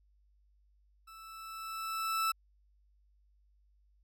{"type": "tone with level ramp", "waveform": "40% pulse", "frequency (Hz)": 1318.5, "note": "E6", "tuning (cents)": 0, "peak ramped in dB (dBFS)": [-50, -27], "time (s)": [1.07, 2.32], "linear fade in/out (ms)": 10, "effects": ["added 50 Hz sine -65 dBFS peak until 4.03 s"]}